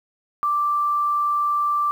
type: tone with quantisation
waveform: sine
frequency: 1174.7 Hz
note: D6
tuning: in tune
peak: -18 dBFS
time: 0.43-1.91 s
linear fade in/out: 0 ms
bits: 8
effects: none